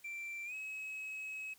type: tone with pitch glide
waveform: sine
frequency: 2349 to 2562 Hz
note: D7 to E7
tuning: 0 to -50 cents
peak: -38 dBFS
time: 0.04-1.54 s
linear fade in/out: 10 ms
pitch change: +150 cents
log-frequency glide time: 0.45-0.54 s
effects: tanh soft clip ceiling -40 dBFS + white hiss -65 dBFS RMS until 1.58 s